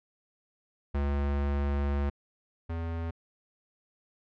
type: tone pair in turn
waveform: square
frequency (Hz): 70.9 / 82.99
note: C#2 / E2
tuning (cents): +40 / +12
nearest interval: minor third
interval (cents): 272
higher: second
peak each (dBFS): -27 / -32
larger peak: first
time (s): 0.94-2.1 / 2.69-3.11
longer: first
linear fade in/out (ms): 10
effects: low-pass 2000 Hz 12 dB/octave